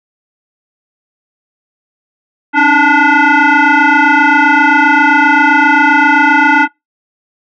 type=tone with frequency modulation; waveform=sine; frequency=277.2 Hz; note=C#4; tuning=in tune; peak=-4 dBFS; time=2.53-6.68 s; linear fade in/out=50 ms; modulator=582 Hz; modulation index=3.1; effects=noise-tail reverb RT60 0.2 s tail -26 dB re dry + tanh soft clip ceiling -1 dBFS